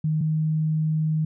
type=tone pair in turn; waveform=sine; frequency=155.56 / 156.29 Hz; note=D#3 / D#3; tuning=0 / +8 cents; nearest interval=unison; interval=8 cents; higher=second; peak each=-20 dBFS; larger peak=neither; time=0.04-0.21 / 0.21-1.25 s; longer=second; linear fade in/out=5 ms; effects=none